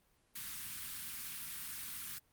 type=band-stop noise; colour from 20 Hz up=white; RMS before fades=-44 dBFS; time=0.35-2.19 s; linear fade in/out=10 ms; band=250 to 1200 Hz; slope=24 dB/octave; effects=pink hiss -73 dBFS RMS until 2.32 s + Opus 32 kbps